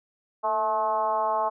sine tone with frequency modulation, 865 Hz, A5, 30 cents flat, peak -22 dBFS, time 0.43-1.5 s, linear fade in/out 20 ms, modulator 211 Hz, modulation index 1.3, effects none

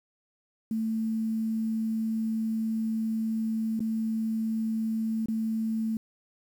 sine tone with dropouts, 222.1 Hz, A3, 16 cents sharp, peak -26 dBFS, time 0.71-5.97 s, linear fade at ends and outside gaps 2 ms, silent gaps 3.794-3.804 / 5.259-5.284 s, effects 9-bit

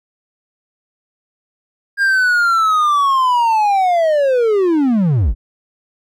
triangle linear sweep, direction down, 1622 to 35.53 Hz, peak -9 dBFS, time 1.97-5.35 s, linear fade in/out 50 ms, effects none

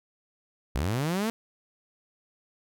sawtooth linear sweep, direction up, 55 to 233.1 Hz, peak -22 dBFS, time 0.75-1.3 s, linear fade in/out 0 ms, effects none

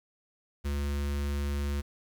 square tone with notch filter, 71.3 Hz, C#2, 49 cents sharp, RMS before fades -31 dBFS, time 0.64-1.82 s, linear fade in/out 20 ms, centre 720 Hz, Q 1.5, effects 10-bit

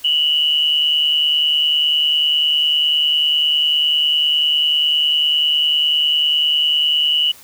sine tone with amplitude modulation, 2942 Hz, F#7, 11 cents flat, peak -10 dBFS, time 0.04-7.32 s, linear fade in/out 10 ms, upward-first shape sine, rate 150 Hz, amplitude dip 65%, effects white hiss -43 dBFS RMS until 7.43 s

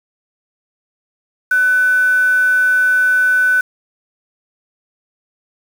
sine tone with quantisation, 1500 Hz, F#6, 23 cents sharp, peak -10 dBFS, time 1.51-3.61 s, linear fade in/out 5 ms, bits 5, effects none

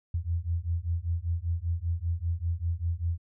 sine beating tone pair, 82.41 / 87.51 Hz, E2 / F2, 0 / +4 cents, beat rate 5.1 Hz, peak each -30 dBFS, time 0.14-3.18 s, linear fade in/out 5 ms, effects none

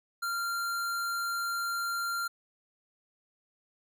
square tone, 1385 Hz, F6, 15 cents flat, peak -31 dBFS, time 0.22-2.28 s, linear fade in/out 10 ms, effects none

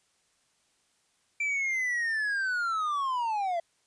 triangle linear sweep, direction down, 2349 to 659.3 Hz, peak -25 dBFS, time 1.4-3.6 s, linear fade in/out 5 ms, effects white hiss -70 dBFS RMS until 3.86 s + resampled to 22050 Hz

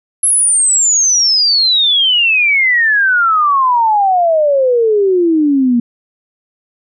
sine exponential sweep, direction down, 11100 to 233.1 Hz, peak -8 dBFS, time 0.23-5.8 s, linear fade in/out 5 ms, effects none

